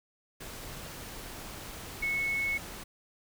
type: tone in noise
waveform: sine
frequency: 2200 Hz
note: C#7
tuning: 14 cents flat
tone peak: -28 dBFS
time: 2.02-2.58 s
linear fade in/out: 10 ms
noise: pink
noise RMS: -43 dBFS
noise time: 0.4-2.84 s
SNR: +12 dB
effects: none